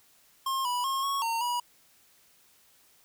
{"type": "tone with pitch steps", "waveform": "square", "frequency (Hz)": [1069, 981, 1077, 1105, 916, 969], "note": ["C6", "B5", "C6", "C#6", "A#5", "B5"], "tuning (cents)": [37, -12, 50, -6, -31, -33], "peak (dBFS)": -28, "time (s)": [0.46, 1.6], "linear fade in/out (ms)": 5, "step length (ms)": 190, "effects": ["white hiss -62 dBFS RMS until 3.04 s"]}